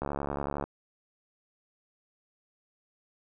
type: click train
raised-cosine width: 1 ms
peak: -18 dBFS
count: 45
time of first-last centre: 0.02-0.64 s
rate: 71 Hz
effects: none